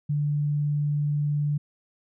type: tone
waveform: sine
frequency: 146.9 Hz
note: D3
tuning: 1 cent sharp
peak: -22 dBFS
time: 0.09-1.58 s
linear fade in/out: 10 ms
effects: none